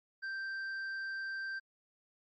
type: tone with hard clipping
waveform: sine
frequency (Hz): 1568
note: G6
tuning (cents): 0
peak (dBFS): -38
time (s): 0.22-1.6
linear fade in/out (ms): 20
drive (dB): 4
effects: MP3 32 kbps